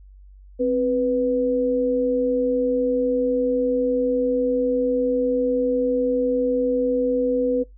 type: tone pair together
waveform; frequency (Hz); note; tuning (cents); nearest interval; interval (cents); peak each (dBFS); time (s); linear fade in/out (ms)
sine; 262 / 493.9; C4 / B4; +2 / 0; major seventh; 1098; -23 / -19; 0.59-7.64; 20
effects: noise-tail reverb RT60 0.2 s tail -24 dB re dry + added 48 Hz sine -43 dBFS peak until 7.77 s